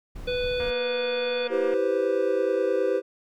brown noise, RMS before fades -37 dBFS, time 0.15-0.71 s, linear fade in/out 10 ms
harmonic tone, 495.7 Hz, B4, 6 cents sharp, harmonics 1 / 3 / 5 / 7 / 9, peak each -25 / -38 / -35 / -35 / -43 dBFS, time 0.27-1.48 s, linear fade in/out 10 ms
click train, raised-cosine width 0.5 ms, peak -24 dBFS, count 271, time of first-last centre 0.6-1.739 s, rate 237 Hz
triangle chord, C major seventh, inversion first, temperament equal, 329.6 / 392 / 493.9 / 523.3 Hz, E4 / G4 / B4 / C5, 0 / 0 / 0 / 0 cents, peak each -30 / -24 / -24 / -25 dBFS, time 1.49-3.02 s, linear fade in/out 50 ms
effects none

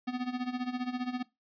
square tone with tremolo, 249.5 Hz, B3, 18 cents sharp, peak -30 dBFS, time 0.07-1.23 s, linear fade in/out 10 ms, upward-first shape sine, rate 15 Hz, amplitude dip 80%, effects noise-tail reverb RT60 0.2 s tail -20 dB re dry + resampled to 11025 Hz

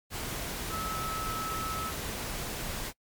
sine tone in noise, 1300 Hz, E6, 24 cents flat, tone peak -34 dBFS, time 0.69-1.93 s, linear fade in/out 50 ms, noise pink, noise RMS -36 dBFS, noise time 0.1-2.93 s, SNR -1 dB, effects noise-tail reverb RT60 0.1 s tail -24 dB re dry + MP3 96 kbps

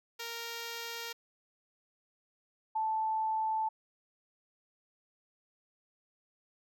5% pulse / sine tone pair in turn, 464.8 / 877.4 Hz, A#4 / A5, -5 / -5 cents, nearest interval major seventh, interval 1100 cents, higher second, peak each -27 / -29 dBFS, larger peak first, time 0.19-1.13 / 2.75-3.69 s, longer neither, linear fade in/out 10 ms, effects none

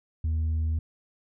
sine tone, 79.6 Hz, D#2, 40 cents sharp, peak -21 dBFS, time 0.24-0.79 s, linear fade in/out 5 ms, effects tanh soft clip ceiling -23 dBFS

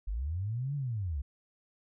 sine linear two-way sweep, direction up then down, 43.36 to 146.83 to 62.6 Hz, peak -31 dBFS, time 0.07-1.22 s, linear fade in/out 10 ms, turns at 0.75 s, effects none

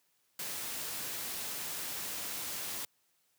white noise, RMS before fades -39 dBFS, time 0.39-2.85 s, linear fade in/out 2 ms, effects white hiss -74 dBFS RMS until 3.38 s + high-pass 80 Hz 12 dB/octave

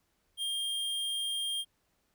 square tone, 3209 Hz, G7, 40 cents sharp, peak -32 dBFS, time 0.37-1.65 s, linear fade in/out 50 ms, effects pink hiss -75 dBFS RMS until 2.14 s

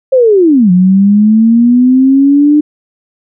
sine linear two-way sweep, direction down then up, 540 to 177.3 to 301.3 Hz, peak -3 dBFS, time 0.12-2.61 s, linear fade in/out 10 ms, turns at 0.71 s, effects none

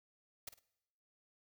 white noise with echo, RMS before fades -44 dBFS, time 0.47-0.49 s, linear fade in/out 5 ms, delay 51 ms, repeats 2, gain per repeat -11 dB, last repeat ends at 0.592 s, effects noise-tail reverb RT60 0.9 s tail -22 dB re dry

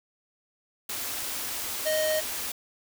white band-stop noise, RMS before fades -33 dBFS, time 0.89-2.52 s, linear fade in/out 5 ms, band 120 to 210 Hz, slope 96 dB/octave
square tone, 622.3 Hz, D#5, in tune, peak -25 dBFS, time 1.85-2.21 s, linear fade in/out 20 ms
effects none

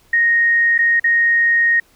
sine tone with dropouts, 1864.7 Hz, A#6, in tune, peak -11 dBFS, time 0.13-1.8 s, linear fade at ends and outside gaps 5 ms, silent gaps 0.78-0.788 / 0.998-1.041 s, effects pink hiss -54 dBFS RMS until 1.95 s

